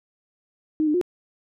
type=tone with pitch steps; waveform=sine; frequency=310.6 / 301 / 358.2 Hz; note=D#4 / D4 / F4; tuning=-3 / +43 / +44 cents; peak=-18 dBFS; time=0.8-1.013 s; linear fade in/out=0 ms; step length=71 ms; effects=none